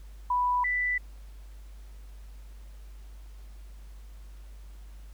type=tone pair in turn; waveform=sine; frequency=987.8 / 1983 Hz; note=B5 / B6; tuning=0 / +7 cents; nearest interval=octave; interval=1207 cents; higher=second; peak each=-23 / -25 dBFS; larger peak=first; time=0.3-0.64 / 0.64-0.98 s; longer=neither; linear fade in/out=5 ms; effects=added 50 Hz sine -43 dBFS peak until 5.13 s + pink hiss -61 dBFS RMS until 5.13 s